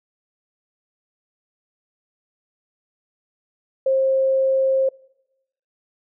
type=tone; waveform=sine; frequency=532 Hz; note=C5; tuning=29 cents sharp; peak=-15 dBFS; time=3.86-4.89 s; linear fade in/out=5 ms; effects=noise-tail reverb RT60 0.9 s tail -24 dB re dry